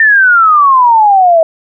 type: exponential sweep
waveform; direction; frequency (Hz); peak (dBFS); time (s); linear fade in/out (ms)
sine; down; 1818 to 637; -3; 0-1.43; 2
effects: none